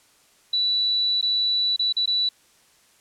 sine tone with dropouts, 3951 Hz, B7, in tune, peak -19 dBFS, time 0.53-2.29 s, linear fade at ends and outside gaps 5 ms, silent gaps 1.213-1.226 / 1.763-1.793 / 1.926-1.966 / 2.059-2.075 s, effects white hiss -58 dBFS RMS until 3 s + low-pass 10000 Hz 12 dB/octave

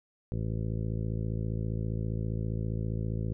harmonic tone, 55 Hz, A1, in tune, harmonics 1 / 2 / 3 / 4 / 5 / 6 / 7 / 8 / 9 / 10, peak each -36 / -32 / -36 / -41 / -48 / -46 / -45 / -53 / -47 / -56 dBFS, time 0.32-3.33 s, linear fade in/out 0 ms, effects none

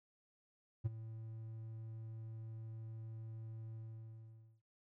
triangle tone with ADSR envelope, 111.7 Hz, A2, 27 cents sharp, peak -29 dBFS, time 0.84-4.62 s, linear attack 20 ms, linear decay 21 ms, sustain -15 dB, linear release 870 ms, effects noise-tail reverb RT60 0.2 s tail -21 dB re dry

